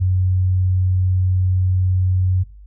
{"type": "tone", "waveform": "sine", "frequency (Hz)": 92.4, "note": "F#2", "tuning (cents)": -2, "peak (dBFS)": -14, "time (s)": [0, 2.44], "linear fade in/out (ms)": 20, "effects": ["noise-tail reverb RT60 0.3 s tail -18 dB re dry", "added 50 Hz sine -38 dBFS peak until 2.66 s"]}